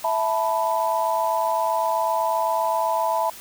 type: chord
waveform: sine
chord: E suspended fourth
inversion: none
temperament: equal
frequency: 659.3 / 880 / 987.8 Hz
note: E5 / A5 / B5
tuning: 0 / 0 / 0 cents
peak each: -24 dBFS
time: 0.04-3.3 s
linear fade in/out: 5 ms
effects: white hiss -41 dBFS RMS until 3.4 s